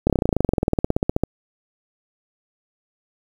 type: slowing click train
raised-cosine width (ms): 2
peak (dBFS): -4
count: 26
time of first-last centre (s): 0.07-1.236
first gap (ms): 28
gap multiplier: 1.04
effects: 7-bit